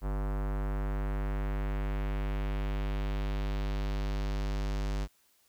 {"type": "tone with low-pass filter sweep", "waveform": "square", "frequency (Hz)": 50, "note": "G1", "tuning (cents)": 35, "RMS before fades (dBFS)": -32, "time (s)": [0.01, 5.08], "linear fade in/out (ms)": 50, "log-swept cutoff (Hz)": [1200, 6400], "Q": 1.2, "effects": ["white hiss -68 dBFS RMS until 5.48 s"]}